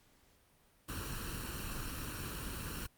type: noise with comb filter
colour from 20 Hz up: pink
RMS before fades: -41 dBFS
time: 0.88-2.87 s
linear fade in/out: 10 ms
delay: 0.71 ms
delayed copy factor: +0.65
effects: pink hiss -68 dBFS RMS until 2.97 s + Opus 48 kbps